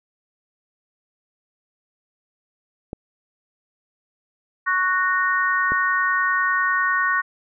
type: clicks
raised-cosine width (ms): 2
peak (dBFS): -16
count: 2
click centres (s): 2.931 / 5.72
type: chord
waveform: sine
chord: F# major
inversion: second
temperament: just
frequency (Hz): 1110 / 1480 / 1850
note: C#6 / F#6 / A#6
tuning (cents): +2 / 0 / -14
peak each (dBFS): -22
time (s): 4.66-7.22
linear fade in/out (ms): 20
effects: none

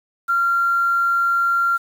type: tone with quantisation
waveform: sine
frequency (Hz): 1380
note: F6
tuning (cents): -21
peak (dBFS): -15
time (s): 0.28-1.78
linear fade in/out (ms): 20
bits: 7
effects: none

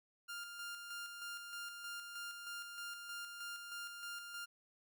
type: tone with tremolo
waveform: sawtooth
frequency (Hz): 1400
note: F6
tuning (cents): +4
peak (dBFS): -40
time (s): 0.28-4.46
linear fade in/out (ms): 20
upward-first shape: square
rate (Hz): 3.2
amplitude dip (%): 40
effects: none

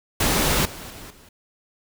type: noise with level steps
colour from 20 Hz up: pink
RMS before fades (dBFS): -20 / -37 / -40 / -50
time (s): 0.2-1.29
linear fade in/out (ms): 5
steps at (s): 0.65 / 0.9 / 1.1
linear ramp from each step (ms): 5
effects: none

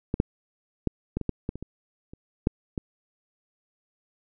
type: clicks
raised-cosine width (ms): 3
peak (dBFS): -12 / -7 / -10 / -14 / -18 / -12 / -15 / -23 / -22 / -29 / -7 / -16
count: 12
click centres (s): 0.141 / 0.201 / 0.873 / 1.17 / 1.213 / 1.293 / 1.491 / 1.556 / 1.626 / 2.135 / 2.471 / 2.778
effects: none

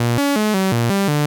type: tone with pitch steps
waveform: sawtooth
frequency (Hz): 119 / 283 / 213.2 / 190.6 / 117.7 / 197.3 / 147.8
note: A#2 / C#4 / G#3 / G3 / A#2 / G3 / D3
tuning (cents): +36 / +36 / +46 / -48 / +17 / +11 / +11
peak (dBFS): -11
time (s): 0-1.26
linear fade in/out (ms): 5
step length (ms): 180
effects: none

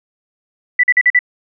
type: tone bursts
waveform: sine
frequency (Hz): 1975.5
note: B6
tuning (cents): 0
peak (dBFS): -7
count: 5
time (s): 0.79-1.191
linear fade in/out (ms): 5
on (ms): 45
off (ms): 44
effects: none

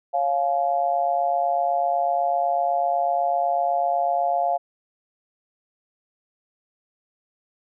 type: tone with amplitude modulation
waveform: sine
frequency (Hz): 701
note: F5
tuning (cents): +6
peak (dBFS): -15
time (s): 0.13-4.58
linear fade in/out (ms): 20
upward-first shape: sine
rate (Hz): 148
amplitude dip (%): 90
effects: none

